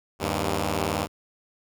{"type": "tone pair together", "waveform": "5% pulse", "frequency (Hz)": [78.5, 98.9], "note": ["D#2", "G2"], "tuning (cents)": [16, 16], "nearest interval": "major third", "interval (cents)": 400, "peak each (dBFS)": -16, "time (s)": [0.19, 1.08], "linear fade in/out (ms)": 50, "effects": []}